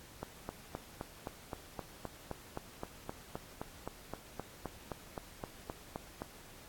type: click train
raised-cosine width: 1 ms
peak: -24 dBFS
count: 24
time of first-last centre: 0.23-6.22 s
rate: 3.84 Hz
effects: pink hiss -55 dBFS RMS until 6.68 s + AAC 64 kbps